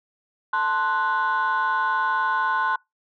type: chord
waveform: sine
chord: F# diminished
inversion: first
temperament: equal with one note detuned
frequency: 882.5 / 1046.5 / 1480 Hz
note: A5 / C6 / F#6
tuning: +5 / 0 / 0 cents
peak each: -25 / -22 / -23 dBFS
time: 0.53-2.76 s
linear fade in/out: 5 ms
effects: noise-tail reverb RT60 0.2 s tail -26 dB re dry + tanh soft clip ceiling -15 dBFS